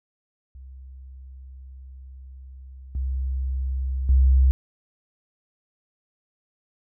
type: tone with level steps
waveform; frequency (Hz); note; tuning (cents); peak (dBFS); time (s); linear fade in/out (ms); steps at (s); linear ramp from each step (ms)
sine; 65.5; C2; +2; -39 / -23 / -13; 0.55-4.51; 0; 2.95 / 4.09; 2
effects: none